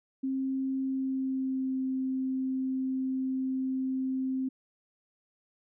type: tone with pitch glide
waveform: sine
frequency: 266 to 262 Hz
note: C4 to C4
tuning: +29 to +2 cents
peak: -28 dBFS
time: 0.23-4.49 s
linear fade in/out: 10 ms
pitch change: -27 cents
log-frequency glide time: 0.82-1.8 s
effects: none